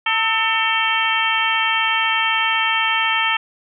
harmonic tone with a mistuned harmonic, 449 Hz, A4, 35 cents sharp, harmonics 2 / 3 / 4 / 5 / 6 / 7, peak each -23 / -23 / -23 / -23 / -23 / -23 dBFS, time 0.06-3.37 s, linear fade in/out 5 ms, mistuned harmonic 3, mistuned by -53 cents, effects none

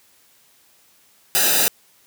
white noise with comb filter, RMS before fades -17 dBFS, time 1.35-1.68 s, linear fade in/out 0 ms, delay 0.91 ms, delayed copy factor -0.95, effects white hiss -56 dBFS RMS until 2.06 s + high-pass 80 Hz 12 dB/octave

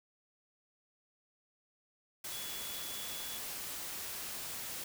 sine tone in noise, 3400 Hz, G#7, 40 cents sharp, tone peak -47 dBFS, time 2.32-3.38 s, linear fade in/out 5 ms, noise white, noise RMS -42 dBFS, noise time 2.24-4.84 s, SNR -8 dB, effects none

